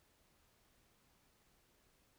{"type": "silence", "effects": ["pink hiss -73 dBFS RMS until 2.18 s"]}